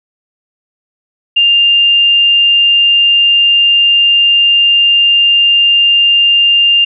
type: tone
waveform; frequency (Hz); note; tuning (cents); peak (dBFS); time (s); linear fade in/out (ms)
sine; 2800; F7; +4; -5; 1.36-6.85; 10
effects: none